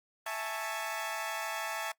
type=chord; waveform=20% pulse; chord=A major seventh; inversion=second; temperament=equal with one note detuned; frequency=659.3 / 830.6 / 883.6 / 1108.7 Hz; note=E5 / G#5 / A5 / C#6; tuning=0 / 0 / +7 / 0 cents; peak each=-34 / -37 / -34 / -37 dBFS; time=0.26-1.92 s; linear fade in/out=5 ms; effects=noise-tail reverb RT60 0.1 s tail -22 dB re dry + Opus 32 kbps